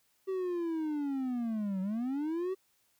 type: linear two-way sweep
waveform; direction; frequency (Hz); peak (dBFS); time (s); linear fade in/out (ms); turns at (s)
triangle; down then up; 386 to 185 to 386; -29; 0.27-2.55; 20; 1.81
effects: white hiss -72 dBFS RMS until 2.99 s